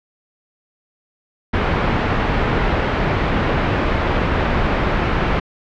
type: low-pass noise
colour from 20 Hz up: pink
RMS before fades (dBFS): -18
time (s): 1.53-5.4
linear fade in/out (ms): 10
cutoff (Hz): 2200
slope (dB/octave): 12
effects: low-pass 4000 Hz 12 dB/octave